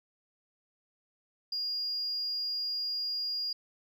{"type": "tone", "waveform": "sine", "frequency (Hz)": 4840, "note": "D#8", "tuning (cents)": -49, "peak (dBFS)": -30, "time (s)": [1.52, 3.53], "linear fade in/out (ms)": 5, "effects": ["tanh soft clip ceiling -26 dBFS"]}